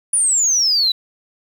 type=exponential sweep; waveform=sine; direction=down; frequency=9780 to 3903 Hz; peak=-12 dBFS; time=0.13-0.92 s; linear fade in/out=5 ms; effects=tanh soft clip ceiling -8 dBFS + 7-bit